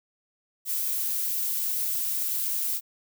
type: noise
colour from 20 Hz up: violet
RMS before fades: -28 dBFS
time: 0.65-2.81 s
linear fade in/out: 50 ms
effects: none